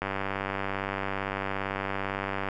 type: click train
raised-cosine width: 0.5 ms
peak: -15 dBFS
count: 242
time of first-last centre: 0.02-2.487 s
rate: 97.7 Hz
effects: none